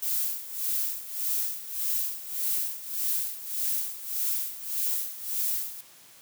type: noise with tremolo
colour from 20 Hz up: violet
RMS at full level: -27 dBFS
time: 0.02-5.81 s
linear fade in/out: 5 ms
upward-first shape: sine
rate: 1.7 Hz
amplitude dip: 80%
effects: white hiss -53 dBFS RMS until 6.21 s + high-pass 80 Hz 12 dB/octave